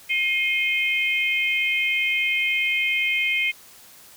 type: tone cluster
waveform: sine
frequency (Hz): 2135 / 2498 / 3115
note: C7 / D#7 / G7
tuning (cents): +34 / +6 / -12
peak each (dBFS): -22 / -24 / -29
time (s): 0.09-3.52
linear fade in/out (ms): 20
effects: white hiss -48 dBFS RMS until 4.16 s